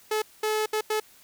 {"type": "tone bursts at uneven times", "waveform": "sawtooth", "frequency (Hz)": 430.4, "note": "A4", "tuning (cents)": -38, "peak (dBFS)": -20, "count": 4, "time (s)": [[0.11, 0.22], [0.43, 0.66], [0.73, 0.81], [0.9, 1]], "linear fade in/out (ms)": 5, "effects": ["white hiss -55 dBFS RMS until 1.23 s"]}